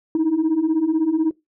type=beating tone pair; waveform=sine; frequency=306.6 / 322.6 Hz; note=D#4 / E4; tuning=-25 / -37 cents; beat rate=16 Hz; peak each=-20 / -16 dBFS; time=0.15-1.31 s; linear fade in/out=2 ms; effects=noise-tail reverb RT60 0.2 s tail -22 dB re dry + tanh soft clip ceiling -13 dBFS